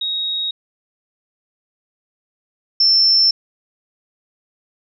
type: tone pair in turn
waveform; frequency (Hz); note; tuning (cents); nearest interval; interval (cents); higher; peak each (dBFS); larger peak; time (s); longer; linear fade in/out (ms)
sine; 3775 / 5353; A#7 / E8; +21 / +26; tritone; 605; second; -19 / -10; second; 0.01-0.51 / 2.8-3.31; second; 5
effects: none